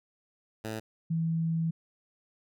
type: tone pair in turn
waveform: 10% pulse / sine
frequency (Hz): 110 / 163.77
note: A2 / E3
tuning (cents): 0 / -11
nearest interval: perfect fifth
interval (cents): 689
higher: second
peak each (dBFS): -26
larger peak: neither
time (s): 0.64-0.8 / 1.1-1.71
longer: second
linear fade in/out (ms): 10
effects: none